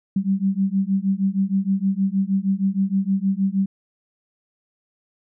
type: beating tone pair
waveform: sine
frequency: 191 / 197.4 Hz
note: G3 / G3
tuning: -45 / +12 cents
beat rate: 6.4 Hz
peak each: -21 dBFS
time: 0.16-3.66 s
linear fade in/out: 5 ms
effects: none